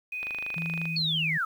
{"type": "tone", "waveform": "sine", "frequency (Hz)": 2496, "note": "D#7", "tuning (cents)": 5, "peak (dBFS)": -31, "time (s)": [0.12, 0.97], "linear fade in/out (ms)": 5}
{"type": "click train", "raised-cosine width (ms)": 0.3, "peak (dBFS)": -23, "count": 17, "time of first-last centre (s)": [0.23, 0.855], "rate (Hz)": 25.6}
{"type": "tone with pitch glide", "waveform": "sine", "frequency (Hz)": [164.81, 159.75], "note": ["E3", "D#3"], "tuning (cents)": [0, 46], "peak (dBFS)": -31, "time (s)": [0.56, 1.38], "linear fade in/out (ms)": 10, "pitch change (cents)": -54, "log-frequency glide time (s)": [0.83, 1.1]}
{"type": "linear sweep", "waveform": "sine", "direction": "down", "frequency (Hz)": [4468, 1243], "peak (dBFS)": -25, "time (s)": [0.96, 1.45], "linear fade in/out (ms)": 5}
{"effects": ["9-bit"]}